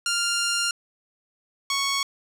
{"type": "tone pair in turn", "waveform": "10% pulse", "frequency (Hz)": [1396.9, 1108.7], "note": ["F6", "C#6"], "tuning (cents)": [0, 0], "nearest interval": "major third", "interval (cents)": 400, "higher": "first", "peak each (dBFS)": -14, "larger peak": "neither", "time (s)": [[0.06, 0.71], [1.7, 2.03]], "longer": "first", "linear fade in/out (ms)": 2, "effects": ["low-pass 12000 Hz 12 dB/octave"]}